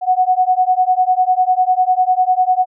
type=beating tone pair; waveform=sine; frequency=733 / 743 Hz; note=F#5 / F#5; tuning=-16 / +7 cents; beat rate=10 Hz; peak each=-14 dBFS; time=0.01-2.66 s; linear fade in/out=50 ms; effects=none